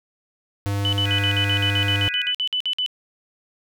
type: tone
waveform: square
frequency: 100.4 Hz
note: G2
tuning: 42 cents sharp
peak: -22 dBFS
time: 0.66-2.08 s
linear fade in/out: 0 ms
type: tone bursts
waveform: sine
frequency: 2997 Hz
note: F#7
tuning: 22 cents sharp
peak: -20 dBFS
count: 16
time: 0.85-2.862 s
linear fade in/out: 0 ms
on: 77 ms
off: 52 ms
type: chord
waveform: sine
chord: G# minor seventh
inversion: third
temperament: equal with one note detuned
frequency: 1480 / 1640.2 / 1975.5 / 2489 Hz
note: F#6 / G#6 / B6 / D#7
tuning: 0 / -22 / 0 / 0 cents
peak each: -33 / -32 / -31 / -28 dBFS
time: 1.04-2.34 s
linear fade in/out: 50 ms
effects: none